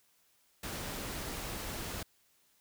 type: noise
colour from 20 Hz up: pink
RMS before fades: -40 dBFS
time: 0.63-2.03 s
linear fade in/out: 5 ms
effects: white hiss -70 dBFS RMS until 2.6 s